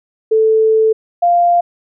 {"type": "tone pair in turn", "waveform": "sine", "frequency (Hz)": [440, 696.5], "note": ["A4", "F5"], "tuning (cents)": [0, -5], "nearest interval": "minor sixth", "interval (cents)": 795, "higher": "second", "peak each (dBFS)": -8, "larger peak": "neither", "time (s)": [[0.31, 0.93], [1.22, 1.61]], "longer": "first", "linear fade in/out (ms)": 10, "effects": []}